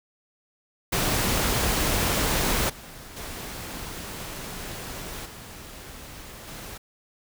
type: noise with level steps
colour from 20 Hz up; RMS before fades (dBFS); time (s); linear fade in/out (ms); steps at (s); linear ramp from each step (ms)
pink; -24 / -43 / -36 / -42 / -39; 0.92-6.78; 10; 2.69 / 3.16 / 5.25 / 6.47; 10
effects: none